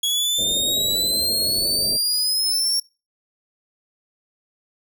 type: exponential sweep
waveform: sawtooth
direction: up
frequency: 3330 to 5530 Hz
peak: -16 dBFS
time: 0.03-2.8 s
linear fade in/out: 5 ms
type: low-pass noise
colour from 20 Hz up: white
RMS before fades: -34 dBFS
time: 0.38-1.97 s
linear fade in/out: 5 ms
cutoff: 660 Hz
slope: 96 dB/octave
effects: noise-tail reverb RT60 0.3 s tail -25 dB re dry